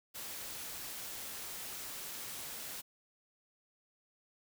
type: noise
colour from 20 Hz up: white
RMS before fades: -44 dBFS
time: 0.14-2.82 s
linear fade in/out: 20 ms
effects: none